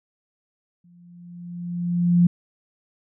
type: tone with exponential growth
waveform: sine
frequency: 174.4 Hz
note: F3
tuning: 2 cents flat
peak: -11 dBFS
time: 0.84-2.27 s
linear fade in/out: 5 ms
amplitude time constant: 310 ms
effects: none